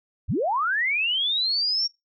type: linear sweep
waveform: sine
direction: up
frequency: 42.26 to 5588 Hz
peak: -21 dBFS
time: 0.28-1.88 s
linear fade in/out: 20 ms
effects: noise-tail reverb RT60 0.2 s tail -24 dB re dry